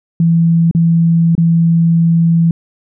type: tone with dropouts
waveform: sine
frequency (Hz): 166.7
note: E3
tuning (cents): +20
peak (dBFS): -7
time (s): 0.2-2.51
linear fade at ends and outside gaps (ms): 2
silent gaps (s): 0.712-0.749 / 1.352-1.379
effects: none